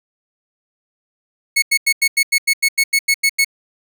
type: tone bursts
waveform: sawtooth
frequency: 2200 Hz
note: C#7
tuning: 14 cents flat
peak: -8 dBFS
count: 13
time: 1.56-3.447 s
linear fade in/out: 10 ms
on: 63 ms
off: 89 ms
effects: none